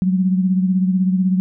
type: beating tone pair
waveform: sine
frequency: 185 / 201 Hz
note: F#3 / G3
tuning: 0 / +44 cents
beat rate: 16 Hz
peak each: -14 / -23 dBFS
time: 0.02-1.4 s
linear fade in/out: 0 ms
effects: none